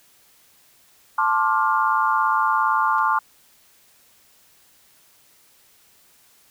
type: chord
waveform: sine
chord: D minor seventh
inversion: second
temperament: just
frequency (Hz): 881 / 1057.2 / 1174.7 / 1409.6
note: A5 / C6 / D6 / F6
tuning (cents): +2 / +18 / 0 / +16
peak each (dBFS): -22 / -22 / -22 / -24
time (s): 1.18-3.19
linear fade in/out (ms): 5
type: clicks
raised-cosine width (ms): 0.2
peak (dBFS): -29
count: 2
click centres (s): 2.983 / 2.991
effects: white hiss -56 dBFS RMS until 6.5 s